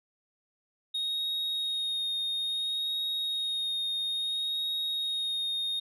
sine tone with vibrato, 3729 Hz, A#7, in tune, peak -26 dBFS, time 0.94-5.8 s, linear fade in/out 10 ms, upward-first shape sine, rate 0.59 Hz, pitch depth 15 cents each way, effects tanh soft clip ceiling -28 dBFS

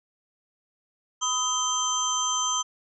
sine tone cluster, 1001 / 1261 / 3148 / 6150 / 7240 Hz, B5 / D#6 / G7 / G8 / A8, +23 / +23 / +7 / -34 / +48 cents, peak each -31 / -30 / -30 / -27 / -36 dBFS, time 1.21-2.63 s, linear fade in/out 20 ms, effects none

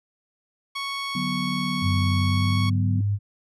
15% pulse tone, 1108.7 Hz, C#6, in tune, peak -21 dBFS, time 0.75-2.7 s, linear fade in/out 10 ms
sine chord, B minor, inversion first, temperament equal with one note detuned, 145.82 / 185 / 246.9 Hz, D3 / F#3 / B3, -12 / 0 / 0 cents, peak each -32 / -28 / -29 dBFS, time 1.15-3.01 s, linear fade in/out 5 ms
sine tone with pitch glide, 95 to 101.82 Hz, F#2 to G#2, +46 to -34 cents, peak -20 dBFS, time 1.81-3.19 s, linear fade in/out 50 ms, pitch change +120 cents, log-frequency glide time 2.25-2.6 s
effects low-pass 8000 Hz 12 dB/octave

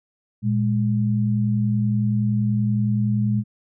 sine tone pair together, 116.5 / 207.1 Hz, A#2 / G#3, -1 / -5 cents, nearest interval minor seventh, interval 996 cents, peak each -20 / -21 dBFS, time 0.42-3.44 s, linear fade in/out 50 ms, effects none

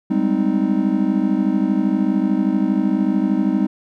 triangle chord, Ab major seventh, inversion third, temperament just, 194.67 / 207.7 / 259.6 / 311.5 Hz, G3 / Ab3 / C4 / Eb4, -12 / 0 / -13 / +2 cents, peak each -19 dBFS, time 0.1-3.67 s, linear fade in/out 10 ms, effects none

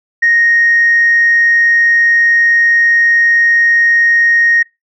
sine tone, 1864.7 Hz, A#6, in tune, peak -6 dBFS, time 0.22-4.63 s, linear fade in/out 10 ms, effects noise-tail reverb RT60 0.2 s tail -22 dB re dry + tanh soft clip ceiling -2 dBFS

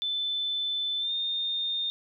sine tone with pitch glide, 3520 to 3644 Hz, A7 to A#7, 0 to -40 cents, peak -27 dBFS, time 0.02-1.9 s, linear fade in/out 0 ms, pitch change +60 cents, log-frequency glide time 0.99-1.12 s, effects none

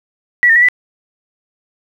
sine tone with pitch steps, 1942 / 1819 / 1930 / 1982 Hz, B6 / A#6 / B6 / B6, -30 / -43 / -40 / +6 cents, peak -6 dBFS, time 0.43-0.686 s, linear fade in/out 0 ms, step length 64 ms, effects 7-bit

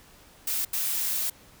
blue noise bursts at uneven times, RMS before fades -28 dBFS, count 2, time 0.47-0.65 / 0.73-1.3 s, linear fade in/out 5 ms, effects pink hiss -54 dBFS RMS until 1.6 s

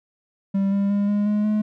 triangle tone with pitch steps, 196 / 199.2 / 202.4 / 205.7 / 209.1 / 212.5 Hz, G3 / G3 / G#3 / G#3 / G#3 / G#3, 0 / +28 / -44 / -16 / +12 / +40 cents, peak -16 dBFS, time 0.54-1.62 s, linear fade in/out 10 ms, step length 180 ms, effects none

